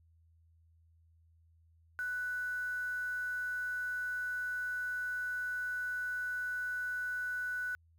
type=tone with quantisation; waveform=sine; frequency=1486 Hz; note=F#6; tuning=7 cents sharp; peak=-34 dBFS; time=1.99-7.75 s; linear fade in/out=0 ms; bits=9; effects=added 82 Hz sine -63 dBFS peak until 7.98 s